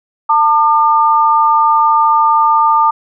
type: tone pair together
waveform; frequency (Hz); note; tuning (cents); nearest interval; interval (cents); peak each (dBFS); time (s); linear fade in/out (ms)
sine; 896.9 / 1204; A5 / D6; +33 / +43; perfect fourth; 510; -10; 0.29-2.91; 10
effects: none